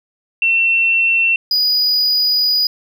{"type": "tone pair in turn", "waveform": ["sine", "triangle"], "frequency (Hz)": [2703, 4929], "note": ["E7", "D#8"], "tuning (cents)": [43, -17], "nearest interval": "minor seventh", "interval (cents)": 1040, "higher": "second", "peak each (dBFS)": -11, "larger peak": "neither", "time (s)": [[0.42, 1.36], [1.51, 2.67]], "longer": "second", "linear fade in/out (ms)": 2, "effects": []}